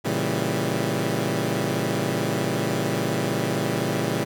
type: chord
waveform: 15% pulse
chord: A# diminished seventh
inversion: none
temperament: equal with one note detuned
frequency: 115.07 / 138.59 / 164.81 / 196 Hz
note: A#2 / C#3 / E3 / G3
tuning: -22 / 0 / 0 / 0 cents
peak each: -22 dBFS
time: 0.04-4.25 s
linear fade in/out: 20 ms
effects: none